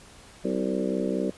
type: harmonic tone with a mistuned harmonic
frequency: 64.4 Hz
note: C2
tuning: 27 cents flat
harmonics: 3 / 4 / 5 / 6 / 7 / 8 / 9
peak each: -30 / -31 / -32 / -33 / -33 / -34 / -35 dBFS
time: 0.44-1.31 s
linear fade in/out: 10 ms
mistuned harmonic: 6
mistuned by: -42 cents
effects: pink hiss -50 dBFS RMS until 1.37 s + resampled to 24000 Hz